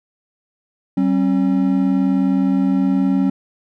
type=tone pair together; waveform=triangle; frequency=191.27 / 270.5 Hz; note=G3 / C#4; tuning=-42 / -42 cents; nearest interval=tritone; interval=600 cents; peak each=-15 / -14 dBFS; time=0.97-3.3 s; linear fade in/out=5 ms; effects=none